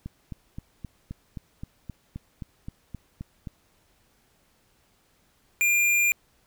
click train, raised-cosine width 5 ms, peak -23 dBFS, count 14, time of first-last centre 0.06-3.472 s, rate 3.81 Hz
square tone, 2400 Hz, D7, 37 cents sharp, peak -20 dBFS, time 5.61-6.12 s, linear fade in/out 0 ms
effects pink hiss -65 dBFS RMS until 6.46 s

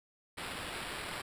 blue noise with sample-and-hold, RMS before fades -41 dBFS, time 0.37-1.22 s, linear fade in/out 10 ms, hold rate 6300 Hz, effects resampled to 32000 Hz

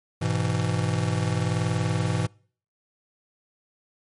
square chord, E major, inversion first, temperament just, 103.01 / 123.61 / 164.81 Hz, G#2 / B2 / E3, -14 / +2 / 0 cents, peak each -28 dBFS, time 0.21-2.27 s, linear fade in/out 10 ms, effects noise-tail reverb RT60 0.5 s tail -26 dB re dry + MP3 48 kbps

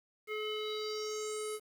square tone with low-pass filter sweep, 428.1 Hz, A4, 47 cents flat, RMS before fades -38 dBFS, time 0.27-1.6 s, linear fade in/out 50 ms, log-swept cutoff 2300 to 11000 Hz, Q 5.4, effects 10-bit

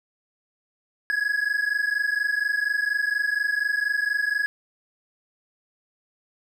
triangle tone pair together, 1661.2 / 1685.4 Hz, G#6 / G#6, 0 / +25 cents, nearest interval unison, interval 25 cents, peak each -23 dBFS, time 1.1-4.46 s, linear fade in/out 0 ms, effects none

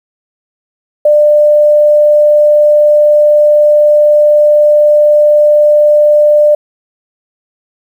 sine tone, 596 Hz, D5, 25 cents sharp, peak -3 dBFS, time 1.05-6.55 s, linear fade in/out 5 ms, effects 7-bit

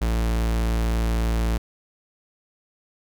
45% pulse tone, 56.4 Hz, A1, 44 cents sharp, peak -20 dBFS, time 0.01-1.58 s, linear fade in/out 10 ms, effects none

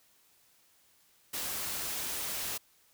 white noise, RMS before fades -36 dBFS, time 1.33-2.58 s, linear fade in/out 10 ms, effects white hiss -66 dBFS RMS until 2.93 s

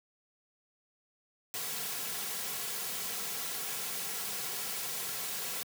white noise with comb filter, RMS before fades -37 dBFS, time 1.54-5.63 s, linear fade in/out 0 ms, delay 3.3 ms, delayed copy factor -0.55, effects high-pass 150 Hz 12 dB/octave

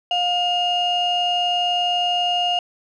sine tone pair together, 711 / 2844 Hz, F5 / F7, +31 / +31 cents, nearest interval 2 octaves, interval 2400 cents, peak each -19 dBFS, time 0.11-2.59 s, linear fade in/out 2 ms, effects tanh soft clip ceiling -13 dBFS

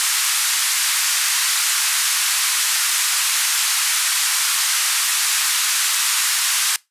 white band-pass noise, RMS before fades -19 dBFS, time 0-6.76 s, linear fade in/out 0 ms, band 1100 to 11000 Hz, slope 24 dB/octave, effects noise-tail reverb RT60 0.2 s tail -22 dB re dry + resampled to 32000 Hz

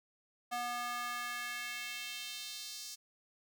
square tone with high-pass filter sweep, 242.3 Hz, B3, 33 cents flat, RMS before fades -41 dBFS, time 0.51-2.96 s, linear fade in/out 20 ms, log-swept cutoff 790 to 5400 Hz, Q 1.9, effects none

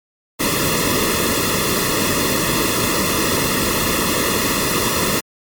pink noise with comb filter, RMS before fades -18 dBFS, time 0.39-5.21 s, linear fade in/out 20 ms, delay 1.3 ms, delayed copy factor -0.9, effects MP3 96 kbps

